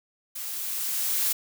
blue noise with level ramp, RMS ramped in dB -35 to -24 dBFS, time 0.35-1.33 s, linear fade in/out 10 ms, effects none

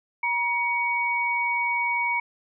sine tone pair together, 953 / 2245 Hz, A#5 / C#7, +38 / +21 cents, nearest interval octave + minor third, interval 1483 cents, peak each -26 / -24 dBFS, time 0.23-2.2 s, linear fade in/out 5 ms, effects none

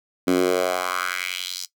10% pulse tone with high-pass filter sweep, 90.8 Hz, F#2, 32 cents flat, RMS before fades -23 dBFS, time 0.27-1.66 s, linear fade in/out 10 ms, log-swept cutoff 250 to 5400 Hz, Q 2.7, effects noise-tail reverb RT60 0.1 s tail -17 dB re dry

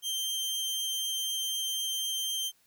sawtooth tone, 3148 Hz, G7, 7 cents sharp, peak -27 dBFS, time 0.02-2.52 s, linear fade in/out 50 ms, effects white hiss -67 dBFS RMS until 2.66 s

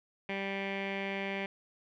15% pulse tone with low-pass filter, 196 Hz, G3, in tune, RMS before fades -36 dBFS, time 0.29-1.46 s, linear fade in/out 2 ms, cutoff 2500 Hz, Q 9.1, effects none

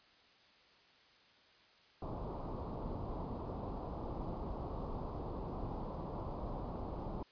pink low-pass noise, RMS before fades -42 dBFS, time 2.02-7.23 s, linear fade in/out 2 ms, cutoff 1100 Hz, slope 48 dB/octave, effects white hiss -65 dBFS RMS until 7.31 s + resampled to 11025 Hz

